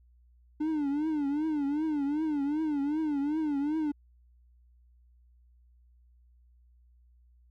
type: tone with vibrato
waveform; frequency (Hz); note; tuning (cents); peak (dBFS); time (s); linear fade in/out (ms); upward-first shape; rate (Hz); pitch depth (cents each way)
triangle; 297.2; D4; +21; -25; 0.6-3.92; 10; triangle; 2.6; 140
effects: added 60 Hz sine -58 dBFS peak until 7.5 s